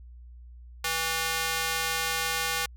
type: tone with high-pass filter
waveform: square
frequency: 163 Hz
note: E3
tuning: 19 cents flat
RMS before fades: -29 dBFS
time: 0.84-2.66 s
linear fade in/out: 5 ms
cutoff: 1300 Hz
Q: 0.64
effects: added 60 Hz sine -44 dBFS peak until 2.76 s